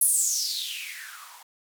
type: noise with band-pass filter sweep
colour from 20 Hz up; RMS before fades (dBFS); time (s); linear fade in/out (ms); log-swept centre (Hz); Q
violet; -28; 0.01-1.43; 5; 11000 to 810; 7.4
effects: none